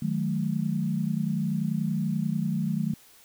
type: chord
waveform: sine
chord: D# diminished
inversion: none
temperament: equal with one note detuned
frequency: 155.56 / 185 / 216.2 Hz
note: D#3 / F#3 / A3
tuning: 0 / 0 / -30 cents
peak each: -29 dBFS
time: 0.02-2.94 s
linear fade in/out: 5 ms
effects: white hiss -55 dBFS RMS until 3.24 s